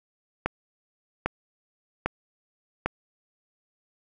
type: click train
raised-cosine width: 0.5 ms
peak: -9 dBFS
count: 4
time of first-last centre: 0.46-2.86 s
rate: 1.25 Hz
effects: none